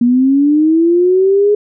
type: linear sweep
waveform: sine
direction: up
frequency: 236.1 to 418.9 Hz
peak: -7 dBFS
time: 0.01-1.55 s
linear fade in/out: 5 ms
effects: none